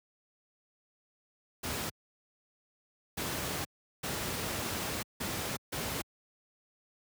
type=noise bursts at uneven times; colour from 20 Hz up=pink; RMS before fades=-35 dBFS; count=5; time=1.63-1.9 / 3.17-3.65 / 4.03-5.03 / 5.2-5.57 / 5.72-6.02 s; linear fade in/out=10 ms; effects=high-pass 80 Hz 12 dB/octave